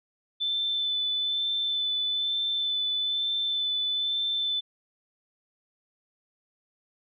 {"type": "tone with vibrato", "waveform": "sine", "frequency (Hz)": 3520, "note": "A7", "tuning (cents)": 0, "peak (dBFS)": -25, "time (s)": [0.4, 4.61], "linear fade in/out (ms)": 20, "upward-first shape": "sine", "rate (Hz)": 1.1, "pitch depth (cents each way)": 14, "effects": []}